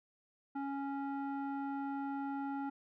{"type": "tone with low-pass filter", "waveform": "square", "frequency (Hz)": 277.2, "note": "C#4", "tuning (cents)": 0, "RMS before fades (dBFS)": -39, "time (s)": [0.55, 2.7], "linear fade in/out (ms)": 10, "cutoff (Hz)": 1100, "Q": 3.2, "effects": []}